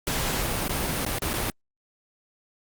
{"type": "noise with dropouts", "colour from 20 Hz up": "pink", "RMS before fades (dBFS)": -27, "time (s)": [0.07, 1.5], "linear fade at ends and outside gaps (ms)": 1, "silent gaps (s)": [[0.681, 0.694], [1.05, 1.063], [1.185, 1.22], [1.333, 1.338]], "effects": ["Opus 48 kbps"]}